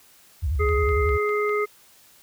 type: tone with vibrato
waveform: sine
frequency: 73.42 Hz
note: D2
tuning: in tune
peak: -21 dBFS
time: 0.42-1.18 s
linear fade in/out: 20 ms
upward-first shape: square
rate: 11 Hz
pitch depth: 210 cents each way
type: harmonic tone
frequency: 418 Hz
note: G#4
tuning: 11 cents sharp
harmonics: 1 / 3 / 5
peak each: -22 / -27 / -29 dBFS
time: 0.59-1.66 s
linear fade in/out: 20 ms
type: click train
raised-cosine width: 0.3 ms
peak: -26 dBFS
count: 5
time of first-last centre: 0.69-1.493 s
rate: 4.98 Hz
effects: white hiss -54 dBFS RMS until 2.22 s